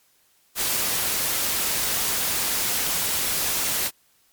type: noise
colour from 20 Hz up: white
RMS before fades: -24 dBFS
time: 0.55-3.91 s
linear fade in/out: 50 ms
effects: white hiss -62 dBFS RMS until 4.32 s + MP3 96 kbps